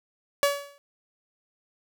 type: tone with exponential decay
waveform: sawtooth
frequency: 568 Hz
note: C#5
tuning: 42 cents sharp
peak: -13 dBFS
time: 0.43-0.78 s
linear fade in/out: 0 ms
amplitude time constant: 76 ms
effects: none